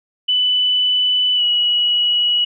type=tone with pitch glide; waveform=sine; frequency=2990 to 2922 Hz; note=F#7 to F#7; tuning=+17 to -22 cents; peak=-13 dBFS; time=0.28-2.45 s; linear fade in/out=10 ms; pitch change=-39 cents; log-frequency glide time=1.35-1.43 s; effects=none